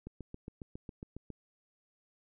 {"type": "click train", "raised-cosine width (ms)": 3, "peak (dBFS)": -30, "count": 10, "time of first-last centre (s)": [0.07, 1.303], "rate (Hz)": 7.3, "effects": []}